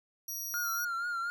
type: tone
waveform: 20% pulse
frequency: 5760 Hz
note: F#8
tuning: 47 cents flat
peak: -31 dBFS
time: 0.28-0.85 s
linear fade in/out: 5 ms
type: tone with vibrato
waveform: triangle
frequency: 1396.9 Hz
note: F6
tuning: in tune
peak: -30 dBFS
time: 0.54-1.3 s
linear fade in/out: 0 ms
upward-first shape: triangle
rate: 4.2 Hz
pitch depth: 62 cents each way
effects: none

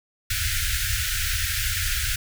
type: band-stop noise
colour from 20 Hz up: pink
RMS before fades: -25 dBFS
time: 0.3-2.16 s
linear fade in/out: 5 ms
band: 110 to 1400 Hz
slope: 96 dB/octave
effects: none

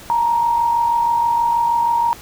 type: tone pair together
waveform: sine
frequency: 893.7 / 940 Hz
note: A5 / A#5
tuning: +27 / +14 cents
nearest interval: minor second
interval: 87 cents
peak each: -24 / -14 dBFS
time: 0.1-2.13 s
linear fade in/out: 0 ms
effects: pink hiss -39 dBFS RMS until 2.21 s

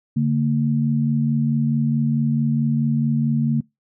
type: tone pair together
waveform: sine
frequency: 143.6 / 228.2 Hz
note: D3 / A#3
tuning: -39 / -37 cents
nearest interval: minor sixth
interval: 802 cents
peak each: -19 dBFS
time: 0.16-3.61 s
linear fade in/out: 10 ms
effects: noise-tail reverb RT60 0.2 s tail -25 dB re dry

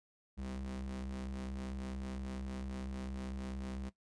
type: ring-modulated tone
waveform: 45% pulse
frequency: 64.9 Hz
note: C2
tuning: 13 cents flat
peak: -37 dBFS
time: 0.37-3.9 s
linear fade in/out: 20 ms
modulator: 132 Hz
effects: noise-tail reverb RT60 0.1 s tail -17 dB re dry + resampled to 22050 Hz

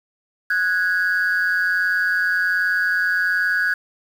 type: tone pair together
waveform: sine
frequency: 1473.7 / 1655 Hz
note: F#6 / G#6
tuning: -7 / -6 cents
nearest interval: major second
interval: 201 cents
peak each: -18 / -18 dBFS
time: 0.5-3.74 s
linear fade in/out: 5 ms
effects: tanh soft clip ceiling -13 dBFS + 7-bit

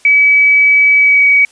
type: tone with pitch glide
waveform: sine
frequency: 2285 to 2265 Hz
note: D7 to C#7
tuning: -48 to +37 cents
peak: -5 dBFS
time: 0.05-1.45 s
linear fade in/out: 2 ms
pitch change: -15 cents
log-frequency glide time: 0.97-1.24 s
effects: white hiss -46 dBFS RMS until 1.51 s + resampled to 22050 Hz

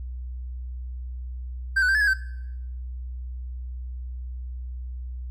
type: tone with pitch steps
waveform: triangle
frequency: 1572 / 1490 / 1572 / 1719 / 1657 / 1546 Hz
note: G6 / F#6 / G6 / A6 / G#6 / G6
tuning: +4 / +12 / +4 / -41 / -4 / -24 cents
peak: -16 dBFS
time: 1.76-2.138 s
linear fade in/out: 10 ms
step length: 63 ms
effects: noise-tail reverb RT60 0.8 s tail -18 dB re dry + added 62 Hz sine -31 dBFS peak until 5.3 s

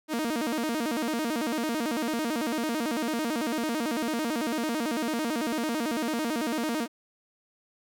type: tone with vibrato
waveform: sawtooth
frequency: 269.3 Hz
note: C#4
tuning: 50 cents flat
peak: -23 dBFS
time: 0.08-6.88 s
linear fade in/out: 50 ms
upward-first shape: square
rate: 9 Hz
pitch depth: 250 cents each way
effects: none

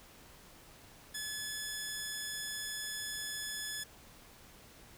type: tone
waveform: 10% pulse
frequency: 1715 Hz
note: A6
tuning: 45 cents flat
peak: -29 dBFS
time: 1.14-3.84 s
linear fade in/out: 10 ms
effects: pink hiss -57 dBFS RMS until 4.97 s

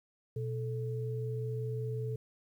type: tone pair together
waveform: sine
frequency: 122.43 / 437.2 Hz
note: B2 / A4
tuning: -15 / -11 cents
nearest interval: octave + minor seventh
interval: 2204 cents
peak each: -34 / -39 dBFS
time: 0.36-2.16 s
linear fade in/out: 5 ms
effects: 11-bit

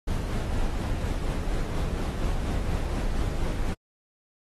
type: noise with tremolo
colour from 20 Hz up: brown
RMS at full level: -26 dBFS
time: 0.07-3.74 s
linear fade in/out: 10 ms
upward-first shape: sine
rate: 4.2 Hz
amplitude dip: 30%
effects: AAC 32 kbps

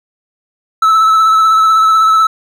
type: tone with vibrato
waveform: triangle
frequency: 1308 Hz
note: E6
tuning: 14 cents flat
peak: -4 dBFS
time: 0.82-2.27 s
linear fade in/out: 5 ms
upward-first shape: sine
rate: 16 Hz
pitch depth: 25 cents each way
effects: none

